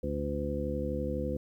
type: harmonic tone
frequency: 72 Hz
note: D2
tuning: 34 cents flat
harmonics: 1 / 2 / 3 / 4 / 5 / 7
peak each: -36 / -39 / -37 / -39 / -40 / -35 dBFS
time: 0.03-1.37 s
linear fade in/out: 5 ms
effects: 11-bit